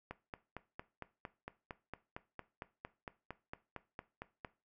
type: click train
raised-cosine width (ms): 0.5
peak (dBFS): -28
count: 20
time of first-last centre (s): 0.11-4.448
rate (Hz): 4.38
effects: noise-tail reverb RT60 0.3 s tail -17 dB re dry